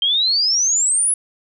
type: exponential sweep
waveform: sine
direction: up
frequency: 3136 to 10460 Hz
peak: -14 dBFS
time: 0.02-1.14 s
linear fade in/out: 2 ms
effects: none